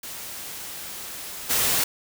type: noise with level steps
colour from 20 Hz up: white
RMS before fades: -36 / -22 dBFS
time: 0.03-1.84 s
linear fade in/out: 5 ms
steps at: 1.49 s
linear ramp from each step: 20 ms
effects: none